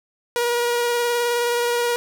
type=tone with vibrato; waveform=sawtooth; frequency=478.3 Hz; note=A#4; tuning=44 cents sharp; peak=-15 dBFS; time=0.36-1.96 s; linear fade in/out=0 ms; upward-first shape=sine; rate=19 Hz; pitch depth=15 cents each way; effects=none